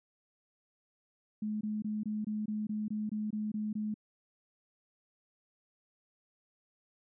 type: tone bursts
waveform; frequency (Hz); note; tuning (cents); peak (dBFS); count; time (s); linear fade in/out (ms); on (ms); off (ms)
sine; 212.9; G#3; +43; -32; 12; 1.42-3.942; 5; 190; 22
effects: none